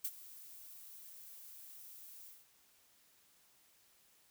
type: noise with ADSR envelope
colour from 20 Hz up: violet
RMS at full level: -36 dBFS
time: 0.04-2.47 s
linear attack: 8 ms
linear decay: 51 ms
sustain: -18 dB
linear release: 210 ms
effects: white hiss -69 dBFS RMS until 4.3 s